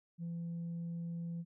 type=tone; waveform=sine; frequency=169.2 Hz; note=E3; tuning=45 cents sharp; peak=-36 dBFS; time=0.18-1.45 s; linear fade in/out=50 ms; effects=tanh soft clip ceiling -36 dBFS